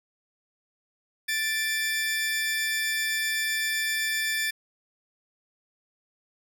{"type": "tone pair together", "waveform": "sawtooth", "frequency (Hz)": [1759.8, 2349], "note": ["A6", "D7"], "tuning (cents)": [0, 0], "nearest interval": "perfect fourth", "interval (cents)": 500, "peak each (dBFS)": [-23, -28], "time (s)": [1.28, 4.51], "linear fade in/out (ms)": 10, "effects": ["10-bit"]}